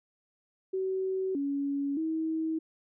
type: tone with pitch steps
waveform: sine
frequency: 378.8 / 280.9 / 320 Hz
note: F#4 / C#4 / D#4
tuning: +41 / +23 / +49 cents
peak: -28 dBFS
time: 0.73-2.59 s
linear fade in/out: 10 ms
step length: 620 ms
effects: none